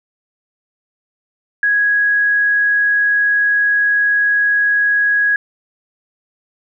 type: tone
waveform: sine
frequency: 1661.2 Hz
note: G#6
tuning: in tune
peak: -11 dBFS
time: 1.63-5.36 s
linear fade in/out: 2 ms
effects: none